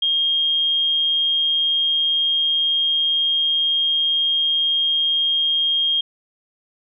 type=tone; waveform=sine; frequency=3231 Hz; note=G#7; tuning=48 cents flat; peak=-16 dBFS; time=0.02-6.01 s; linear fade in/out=5 ms; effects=none